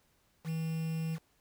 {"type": "tone with quantisation", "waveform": "triangle", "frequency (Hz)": 161.5, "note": "E3", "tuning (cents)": -35, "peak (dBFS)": -30, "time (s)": [0.44, 1.19], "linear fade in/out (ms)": 50, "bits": 8, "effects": ["pink hiss -71 dBFS RMS until 1.4 s"]}